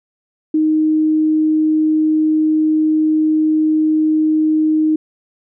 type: tone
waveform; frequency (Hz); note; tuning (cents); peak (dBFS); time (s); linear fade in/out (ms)
sine; 311.1; D#4; 0; -11; 0.54-4.96; 5
effects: none